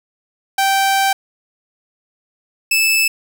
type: tone pair in turn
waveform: sawtooth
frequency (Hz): 780 / 2624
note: G5 / E7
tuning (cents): -9 / -9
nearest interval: octave + major sixth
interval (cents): 2100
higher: second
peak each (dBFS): -9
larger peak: neither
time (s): 0.58-1.13 / 2.71-3.08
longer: first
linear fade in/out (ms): 5
effects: none